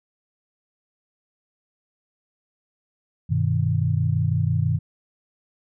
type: chord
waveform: sine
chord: G augmented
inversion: none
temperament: equal with one note detuned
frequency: 97.38 / 123.47 / 155.56 Hz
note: G2 / B2 / D#3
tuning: -11 / 0 / 0 cents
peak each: -23 dBFS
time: 3.29-4.79 s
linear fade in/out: 20 ms
effects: none